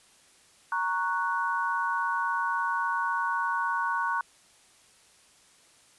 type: chord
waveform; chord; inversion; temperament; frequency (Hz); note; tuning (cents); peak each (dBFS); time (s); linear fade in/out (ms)
sine; F# major; first; equal; 932.3 / 1108.7 / 1480; A#5 / C#6 / F#6; 0 / 0 / 0; -30; 0.72-4.21; 2
effects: white hiss -59 dBFS RMS until 5.98 s + resampled to 24000 Hz